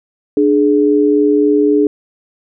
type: tone pair together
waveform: sine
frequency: 296.2 / 419.8 Hz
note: D4 / G#4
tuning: +15 / +19 cents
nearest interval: tritone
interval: 604 cents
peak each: -11 dBFS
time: 0.37-1.87 s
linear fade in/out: 2 ms
effects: none